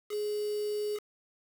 sine tone with quantisation, 418.4 Hz, G#4, 13 cents sharp, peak -30 dBFS, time 0.09-1 s, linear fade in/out 50 ms, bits 7, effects none

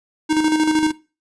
square tone with tremolo, 311.1 Hz, D#4, in tune, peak -14 dBFS, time 0.29-0.92 s, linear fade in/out 20 ms, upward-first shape square, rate 13 Hz, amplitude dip 50%, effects noise-tail reverb RT60 0.3 s tail -18 dB re dry + resampled to 22050 Hz

